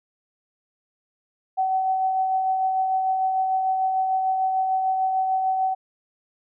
sine tone with tremolo, 758 Hz, F#5, 42 cents sharp, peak -18 dBFS, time 1.57-5.75 s, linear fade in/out 20 ms, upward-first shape triangle, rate 6.7 Hz, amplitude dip 35%, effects none

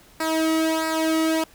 sawtooth tone with flanger, 320 Hz, D#4, 49 cents sharp, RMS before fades -22 dBFS, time 0.2-1.44 s, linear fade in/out 5 ms, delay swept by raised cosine 0.31 to 1.22 ms, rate 1.5 Hz, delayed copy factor -0.75, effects pink hiss -52 dBFS RMS until 1.54 s

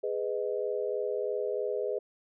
sine chord, G# minor, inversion none, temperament just, 415.3 / 498.4 / 623 Hz, G#4 / B4 / D#5, 0 / +16 / +2 cents, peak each -32 / -33 / -36 dBFS, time 0.03-1.99 s, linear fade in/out 10 ms, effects none

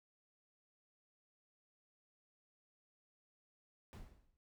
brown noise with exponential decay, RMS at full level -44 dBFS, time 3.93-4.37 s, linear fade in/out 0 ms, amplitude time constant 95 ms, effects noise-tail reverb RT60 0.1 s tail -18 dB re dry

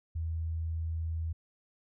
sine tone, 81.4 Hz, E2, 21 cents flat, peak -31 dBFS, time 0.15-1.33 s, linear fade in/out 10 ms, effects none

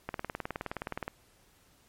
click train, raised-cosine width 0.5 ms, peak -19 dBFS, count 20, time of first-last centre 0.09-1.08 s, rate 19.2 Hz, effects pink hiss -64 dBFS RMS until 1.88 s + MP3 64 kbps

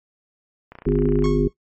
click train, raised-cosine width 0.5 ms, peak -24 dBFS, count 17, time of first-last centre 0.72-1.257 s, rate 29.8 Hz
harmonic tone, 50.8 Hz, G#1, 38 cents flat, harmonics 1 / 3 / 5 / 7 / 8, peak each -22 / -22 / -22 / -22 / -22 dBFS, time 0.86-1.48 s, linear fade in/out 5 ms
sawtooth tone with exponential decay, 1094 Hz, C#6, 23 cents flat, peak -24 dBFS, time 1.24-1.53 s, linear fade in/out 2 ms, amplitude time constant 62 ms
effects noise-tail reverb RT60 0.1 s tail -18 dB re dry + MP3 32 kbps

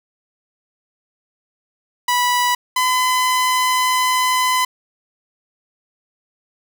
sawtooth tone pair in turn, 982 / 1013.1 Hz, B5 / B5, -10 / +44 cents, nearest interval minor second, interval 54 cents, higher second, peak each -11 dBFS, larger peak neither, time 2.08-2.55 / 2.76-4.65 s, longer second, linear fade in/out 5 ms, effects none

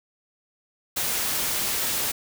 white noise, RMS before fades -26 dBFS, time 0.96-2.12 s, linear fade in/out 10 ms, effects none

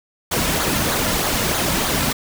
pink noise with flanger, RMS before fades -20 dBFS, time 0.31-2.13 s, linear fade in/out 10 ms, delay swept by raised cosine 0.36 to 2.66 ms, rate 3.2 Hz, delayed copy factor -0.55, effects none

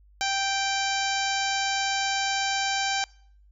harmonic tone with a mistuned harmonic, 784 Hz, G5, in tune, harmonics 1 / 2 / 3 / 4 / 5 / 6 / 7 / 8 / 9, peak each -28 / -31 / -33 / -34 / -35 / -36 / -36 / -37 / -38 dBFS, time 0.21-3.04 s, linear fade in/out 0 ms, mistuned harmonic 4, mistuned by -19 cents, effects noise-tail reverb RT60 0.6 s tail -25 dB re dry + added 50 Hz sine -53 dBFS peak until 3.51 s

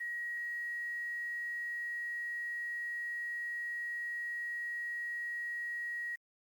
sine tone with quantisation, 1900 Hz, A#6, 33 cents sharp, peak -36 dBFS, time 0-6.16 s, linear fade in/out 10 ms, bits 10, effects Opus 32 kbps

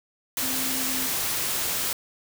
sine tone in noise, 261.6 Hz, C4, in tune, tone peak -34 dBFS, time 0.42-1.07 s, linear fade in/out 2 ms, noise white, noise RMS -27 dBFS, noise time 0.37-1.93 s, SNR -10 dB, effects none

